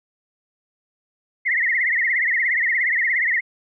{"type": "tone with vibrato", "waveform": "sine", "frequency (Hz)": 1976, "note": "B6", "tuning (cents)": 0, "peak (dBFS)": -17, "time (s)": [1.45, 3.41], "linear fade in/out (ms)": 20, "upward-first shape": "triangle", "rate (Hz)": 17, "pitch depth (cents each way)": 170, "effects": []}